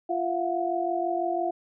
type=tone cluster; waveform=sine; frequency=346 / 676 / 722 Hz; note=F4 / E5 / F#5; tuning=-16 / +43 / -43 cents; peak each=-29 dBFS; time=0.09-1.51 s; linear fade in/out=10 ms; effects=none